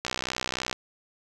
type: click train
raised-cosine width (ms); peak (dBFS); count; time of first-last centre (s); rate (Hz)
0.2; -11; 44; 0.05-0.728; 63.4
effects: none